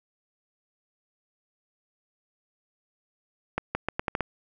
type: accelerating click train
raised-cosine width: 0.5 ms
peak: -11 dBFS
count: 7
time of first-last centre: 3.58-4.207 s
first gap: 170 ms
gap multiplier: 0.8
effects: none